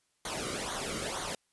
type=noise with flanger; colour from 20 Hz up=pink; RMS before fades=-36 dBFS; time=0.25-1.35 s; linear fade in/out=2 ms; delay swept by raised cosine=0.38 to 1.19 ms; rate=2.1 Hz; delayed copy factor=-0.7; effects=white hiss -75 dBFS RMS until 1.52 s + resampled to 24000 Hz